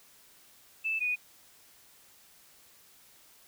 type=tone pair in turn; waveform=sine; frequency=2635 / 2472 Hz; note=E7 / D#7; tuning=-1 / -12 cents; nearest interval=minor second; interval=111 cents; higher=first; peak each=-28 / -27 dBFS; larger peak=second; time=0.84-1 / 1-1.16 s; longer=neither; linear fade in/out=20 ms; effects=white hiss -59 dBFS RMS until 3.47 s